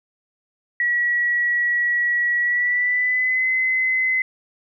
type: tone with pitch glide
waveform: sine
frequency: 1926 to 2041 Hz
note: B6 to C7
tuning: -44 to -44 cents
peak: -17 dBFS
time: 0.8-4.22 s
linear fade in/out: 2 ms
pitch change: +100 cents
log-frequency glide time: 2.4-3.48 s
effects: none